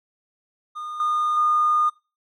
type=tone with level steps; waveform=triangle; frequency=1221 Hz; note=D#6; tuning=33 cents flat; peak=-28 / -17 / -13 dBFS; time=0.75-1.9 s; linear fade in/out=20 ms; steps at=1 / 1.37 s; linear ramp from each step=2 ms; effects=noise-tail reverb RT60 0.3 s tail -25 dB re dry + tanh soft clip ceiling -14 dBFS